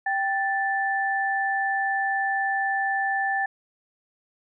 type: tone pair together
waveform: sine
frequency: 784 / 1760 Hz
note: G5 / A6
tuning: 0 / 0 cents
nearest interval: octave + major second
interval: 1400 cents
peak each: -25 dBFS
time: 0.06-3.46 s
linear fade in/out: 5 ms
effects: none